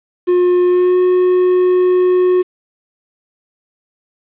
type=tone with pitch glide; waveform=triangle; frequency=357.8 to 364.1 Hz; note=F4 to F#4; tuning=+42 to -28 cents; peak=-7 dBFS; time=0.27-2.43 s; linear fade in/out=20 ms; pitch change=+30 cents; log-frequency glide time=0.66-0.98 s; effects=resampled to 8000 Hz + 7-bit